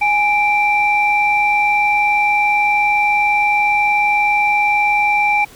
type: tone pair together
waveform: sine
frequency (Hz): 830.5 / 2349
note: G#5 / D7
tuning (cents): 0 / 0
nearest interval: octave + tritone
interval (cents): 1800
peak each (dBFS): -14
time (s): 0.01-5.45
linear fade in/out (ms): 10
effects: tanh soft clip ceiling -4 dBFS + pink hiss -42 dBFS RMS until 5.55 s